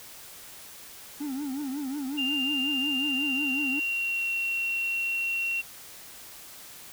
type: tone with vibrato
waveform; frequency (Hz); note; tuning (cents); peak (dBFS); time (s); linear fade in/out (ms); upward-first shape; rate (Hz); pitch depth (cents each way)
triangle; 277.2; C#4; 0; -28; 1.2-3.8; 10; triangle; 5.5; 160
type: tone with pitch glide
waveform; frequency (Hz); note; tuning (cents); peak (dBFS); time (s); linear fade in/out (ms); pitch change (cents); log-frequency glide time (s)
sine; 2794 to 2733; F7 to F7; 0 to -38; -26; 2.17-5.62; 20; -38; 2.99-4.31
effects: white hiss -46 dBFS RMS until 6.92 s